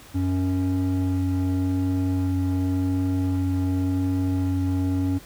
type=tone pair together; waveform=triangle; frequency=92.7 / 277.2 Hz; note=F#2 / C#4; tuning=+4 / 0 cents; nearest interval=octave + perfect fifth; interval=1896 cents; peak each=-20 / -20 dBFS; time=0.14-5.19 s; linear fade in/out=20 ms; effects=tanh soft clip ceiling -16 dBFS + pink hiss -47 dBFS RMS until 5.25 s